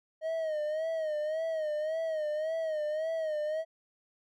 triangle tone with vibrato, 626 Hz, D#5, 10 cents sharp, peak -28 dBFS, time 0.21-3.65 s, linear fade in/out 50 ms, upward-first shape sine, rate 1.8 Hz, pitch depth 75 cents each way, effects none

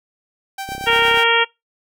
sawtooth tone with tremolo, 780 Hz, G5, 9 cents flat, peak -20 dBFS, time 0.58-1.24 s, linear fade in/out 5 ms, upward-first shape triangle, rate 8.6 Hz, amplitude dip 65%
click train, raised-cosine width 2 ms, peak -20 dBFS, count 17, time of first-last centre 0.69-1.173 s, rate 33.1 Hz
harmonic tone, 463.3 Hz, A#4, 11 cents flat, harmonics 1 / 2 / 3 / 4 / 5 / 6 / 7, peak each -20 / -20 / -20 / -20 / -20 / -20 / -20 dBFS, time 0.86-1.45 s, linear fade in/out 20 ms
effects noise-tail reverb RT60 0.2 s tail -24 dB re dry

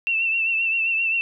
sine tone with vibrato, 2686 Hz, E7, 32 cents sharp, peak -19 dBFS, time 0.07-1.21 s, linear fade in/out 0 ms, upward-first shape triangle, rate 7.6 Hz, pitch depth 51 cents each way, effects none

